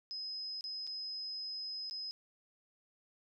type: tone with dropouts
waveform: sine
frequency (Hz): 5070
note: D#8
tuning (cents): +32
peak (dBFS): -39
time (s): 0.11-2.11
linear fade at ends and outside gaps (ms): 0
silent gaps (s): 0.609-0.641 / 0.868-0.874 / 1.898-1.91
effects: none